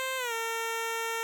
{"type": "tone with pitch glide", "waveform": "10% pulse", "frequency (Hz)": [523.3, 455.6], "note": ["C5", "A#4"], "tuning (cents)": [0, -40], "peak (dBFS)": -22, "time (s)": [0, 1.23], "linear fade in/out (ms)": 0, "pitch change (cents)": -240, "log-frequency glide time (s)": [0.17, 0.33], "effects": []}